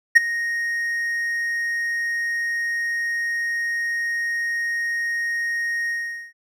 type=tone with ADSR envelope; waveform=triangle; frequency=1866 Hz; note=A#6; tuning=1 cent sharp; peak=-3 dBFS; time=0.15-6.33 s; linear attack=17 ms; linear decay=17 ms; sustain=-17 dB; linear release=440 ms; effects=none